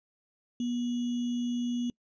sine tone with sample-and-hold, 241.8 Hz, B3, 36 cents flat, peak -28 dBFS, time 0.6-1.9 s, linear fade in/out 2 ms, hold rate 3150 Hz, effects noise-tail reverb RT60 0.1 s tail -25 dB re dry + resampled to 16000 Hz

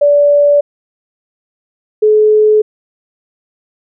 sine tone pair in turn, 579 / 427.6 Hz, D5 / A4, -25 / -49 cents, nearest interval perfect fourth, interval 524 cents, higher first, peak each -5 dBFS, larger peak neither, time 0.01-0.61 / 2.02-2.62 s, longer neither, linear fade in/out 10 ms, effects none

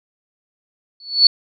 sine tone with exponential growth, 4435 Hz, C#8, in tune, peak -3 dBFS, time 1-1.27 s, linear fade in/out 2 ms, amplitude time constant 58 ms, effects none

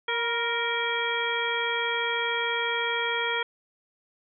harmonic tone with a mistuned harmonic, 466.2 Hz, A#4, in tune, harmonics 1 / 2 / 3 / 4 / 5 / 7, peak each -32 / -32 / -32 / -32 / -32 / -32 dBFS, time 0.08-3.43 s, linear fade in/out 5 ms, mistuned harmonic 2, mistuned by +40 cents, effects none

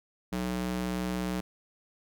square tone with high-pass filter, 61.5 Hz, B1, 7 cents flat, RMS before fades -32 dBFS, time 0.32-1.41 s, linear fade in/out 10 ms, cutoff 160 Hz, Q 1.3, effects none

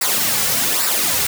white noise with flanger, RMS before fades -18 dBFS, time 0.01-1.27 s, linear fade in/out 5 ms, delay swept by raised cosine 0.31 to 3.21 ms, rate 1.2 Hz, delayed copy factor -0.65, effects none

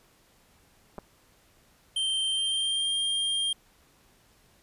clicks, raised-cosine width 1 ms, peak -25 dBFS, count 2, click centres 0.982 / 0.987 s
square tone with pitch glide, 3136 to 3202 Hz, G7 to G7, 0 to +36 cents, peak -26 dBFS, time 1.96-3.53 s, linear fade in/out 5 ms, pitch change +36 cents, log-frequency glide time 2.29-2.94 s
effects pink hiss -62 dBFS RMS until 4.62 s + resampled to 32000 Hz

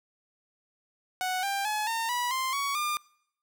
sawtooth tone with pitch steps, 740 / 793.1 / 850 / 911 / 976.4 / 1046.5 / 1121.6 / 1202.1 Hz, F#5 / G5 / G#5 / A#5 / B5 / C6 / C#6 / D6, 0 / +20 / +40 / -40 / -20 / 0 / +20 / +40 cents, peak -24 dBFS, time 1.21-2.97 s, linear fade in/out 0 ms, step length 220 ms, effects noise-tail reverb RT60 0.7 s tail -24 dB re dry

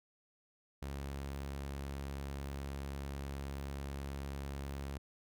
sawtooth tone, 69.3 Hz, C#2, in tune, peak -36 dBFS, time 0.82-4.98 s, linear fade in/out 5 ms, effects none

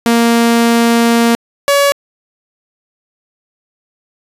sawtooth tone pair in turn, 233.1 / 565.1 Hz, A#3 / C#5, 0 / +33 cents, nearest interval octave + minor third, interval 1533 cents, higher second, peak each -4 dBFS, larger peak neither, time 0.06-1.35 / 1.68-1.92 s, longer first, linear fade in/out 0 ms, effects resampled to 32000 Hz

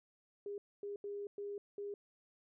sine tone bursts at uneven times, 406.2 Hz, G#4, 38 cents flat, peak -40 dBFS, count 5, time 0.46-0.58 / 0.83-0.96 / 1.04-1.27 / 1.38-1.58 / 1.78-1.94 s, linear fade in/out 2 ms, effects none

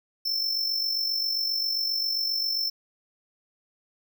square tone with amplitude modulation, 5340 Hz, E8, 22 cents sharp, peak -23 dBFS, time 0.25-2.7 s, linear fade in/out 10 ms, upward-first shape sine, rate 47.5 Hz, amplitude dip 50%, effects none

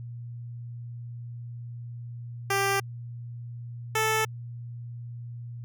10% pulse tone pair in turn, 394.3 / 438.6 Hz, G4 / A4, +10 / -6 cents, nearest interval major second, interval 184 cents, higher second, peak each -15 dBFS, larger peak neither, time 2.5-2.8 / 3.95-4.25 s, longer neither, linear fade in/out 5 ms, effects added 119 Hz sine -36 dBFS peak until 5.64 s

